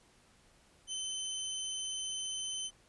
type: tone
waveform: 20% pulse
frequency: 3063 Hz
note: G7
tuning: 41 cents flat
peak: -31 dBFS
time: 0.87-2.71 s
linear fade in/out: 50 ms
effects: pink hiss -65 dBFS RMS until 2.88 s + resampled to 24000 Hz